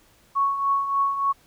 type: tone with tremolo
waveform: sine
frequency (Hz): 1108.7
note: C#6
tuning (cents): 0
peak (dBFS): -17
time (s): 0.35-1.33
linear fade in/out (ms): 20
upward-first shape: triangle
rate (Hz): 3.4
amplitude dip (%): 65
effects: pink hiss -58 dBFS RMS until 1.46 s